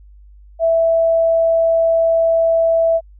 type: tone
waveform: sine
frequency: 659.3 Hz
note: E5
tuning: in tune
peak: -11 dBFS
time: 0.59-3.01 s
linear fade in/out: 50 ms
effects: added 50 Hz sine -40 dBFS peak until 3.19 s